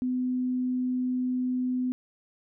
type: tone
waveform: sine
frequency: 252.5 Hz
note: B3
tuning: 39 cents sharp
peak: -25 dBFS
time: 0.02-1.92 s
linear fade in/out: 0 ms
effects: none